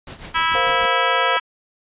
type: noise with tremolo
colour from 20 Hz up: pink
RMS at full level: -33 dBFS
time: 0.07-0.86 s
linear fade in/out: 2 ms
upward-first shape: triangle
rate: 6.8 Hz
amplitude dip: 80%
type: harmonic tone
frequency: 327.2 Hz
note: E4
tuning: 13 cents flat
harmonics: 3 / 4 / 5 / 6 / 7 / 8 / 9 / 10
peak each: -22 / -21 / -24 / -28 / -27 / -29 / -31 / -26 dBFS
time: 0.34-1.4 s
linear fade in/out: 20 ms
type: chord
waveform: sine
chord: Bb suspended second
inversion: none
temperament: just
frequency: 466.2 / 524.4 / 699.2 Hz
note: Bb4 / C5 / F5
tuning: 0 / +4 / +2 cents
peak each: -29 / -25 / -25 dBFS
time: 0.55-1.37 s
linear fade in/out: 0 ms
effects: resampled to 8000 Hz